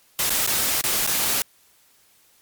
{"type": "noise with dropouts", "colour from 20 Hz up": "white", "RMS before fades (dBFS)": -22, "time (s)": [0.19, 1.42], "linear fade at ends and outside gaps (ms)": 1, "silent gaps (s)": [[0.296, 0.303], [0.465, 0.474], [0.812, 0.839], [1.066, 1.074]], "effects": ["white hiss -58 dBFS RMS until 2.41 s", "MP3 96 kbps"]}